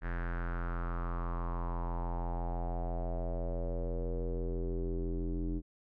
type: tone with low-pass filter sweep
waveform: square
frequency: 43.02 Hz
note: F1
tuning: 25 cents flat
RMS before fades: -35 dBFS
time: 0.01-5.62 s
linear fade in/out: 50 ms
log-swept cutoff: 1700 to 310 Hz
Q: 4.8
effects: none